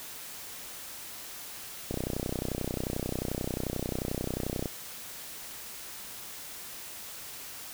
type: click train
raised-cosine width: 2 ms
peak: -18 dBFS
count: 87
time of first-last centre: 1.91-4.658 s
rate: 31.3 Hz
effects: white hiss -43 dBFS RMS until 7.73 s